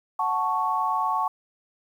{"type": "chord", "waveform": "sine", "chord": "F# minor", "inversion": "none", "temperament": "equal", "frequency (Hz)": [740, 880, 1108.7], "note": ["F#5", "A5", "C#6"], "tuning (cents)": [0, 0, 0], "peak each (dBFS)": [-29, -26, -25], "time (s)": [0.19, 1.28], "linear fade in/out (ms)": 5, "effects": ["9-bit"]}